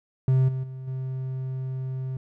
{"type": "tone with level steps", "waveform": "triangle", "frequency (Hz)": 130.81, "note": "C3", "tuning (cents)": 0, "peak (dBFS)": [-15, -24, -32, -26], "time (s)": [0.28, 2.17], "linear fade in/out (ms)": 2, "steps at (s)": [0.48, 0.63, 0.87], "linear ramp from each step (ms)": 10, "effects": []}